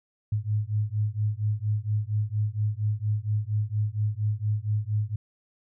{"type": "beating tone pair", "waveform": "sine", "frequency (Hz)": [103.83, 108.13], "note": ["G#2", "A2"], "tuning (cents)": [0, -30], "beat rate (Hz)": 4.3, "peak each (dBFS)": -27, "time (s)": [0.32, 5.16], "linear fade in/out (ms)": 5, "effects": []}